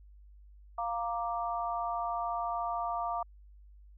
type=chord; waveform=sine; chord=Bb major; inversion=second; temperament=equal; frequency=698.5 / 932.3 / 1174.7 Hz; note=F5 / Bb5 / D6; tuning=0 / 0 / 0 cents; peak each=-34 / -37 / -36 dBFS; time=0.78-3.23 s; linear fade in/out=5 ms; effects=added 50 Hz sine -52 dBFS peak until 3.97 s